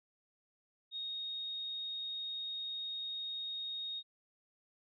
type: tone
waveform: sine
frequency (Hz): 3729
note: A#7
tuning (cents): 0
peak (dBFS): -38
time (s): 0.91-4.03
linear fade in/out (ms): 50
effects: none